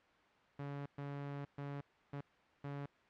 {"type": "tone bursts at uneven times", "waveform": "sawtooth", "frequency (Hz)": 141.9, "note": "C#3", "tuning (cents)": 41, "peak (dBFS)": -38, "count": 5, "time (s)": [[0.59, 0.86], [0.98, 1.45], [1.58, 1.81], [2.13, 2.21], [2.64, 2.86]], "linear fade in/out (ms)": 5, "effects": ["white hiss -67 dBFS RMS until 3.09 s", "low-pass 2000 Hz 12 dB/octave"]}